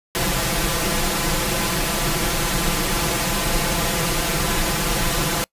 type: noise with comb filter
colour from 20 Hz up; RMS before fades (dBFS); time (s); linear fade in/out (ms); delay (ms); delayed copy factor
pink; -21; 0.15-5.44; 0; 5.9; +1
effects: noise-tail reverb RT60 0.1 s tail -26 dB re dry + resampled to 32000 Hz